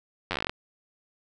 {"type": "slowing click train", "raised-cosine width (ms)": 0.3, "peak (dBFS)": -12, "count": 12, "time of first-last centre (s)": [0.31, 0.495], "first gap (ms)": 10, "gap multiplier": 1.1, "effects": []}